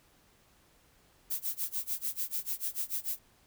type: noise with tremolo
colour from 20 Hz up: violet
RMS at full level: -32 dBFS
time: 1.3-3.19 s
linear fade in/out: 10 ms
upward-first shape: sine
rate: 6.8 Hz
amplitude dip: 95%
effects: pink hiss -65 dBFS RMS until 3.46 s